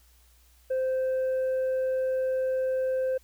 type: tone with tanh clipping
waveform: triangle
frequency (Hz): 520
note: C5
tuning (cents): -11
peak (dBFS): -25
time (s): 0.7-3.18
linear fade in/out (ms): 10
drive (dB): 7
effects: added 60 Hz sine -58 dBFS peak until 3.23 s + white hiss -63 dBFS RMS until 3.23 s